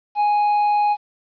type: tone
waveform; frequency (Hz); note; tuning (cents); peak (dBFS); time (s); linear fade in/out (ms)
triangle; 830.6; G#5; 0; -13; 0.15-0.97; 50
effects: resampled to 11025 Hz + 9-bit